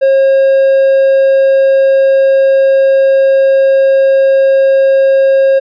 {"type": "tone", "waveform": "triangle", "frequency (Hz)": 540, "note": "C#5", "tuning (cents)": -45, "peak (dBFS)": -3, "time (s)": [0.01, 5.6], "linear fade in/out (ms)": 20, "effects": ["resampled to 11025 Hz"]}